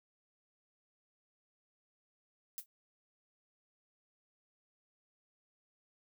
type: noise with exponential decay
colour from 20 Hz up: violet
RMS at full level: -37 dBFS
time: 2.58-2.66 s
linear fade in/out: 0 ms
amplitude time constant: 17 ms
effects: none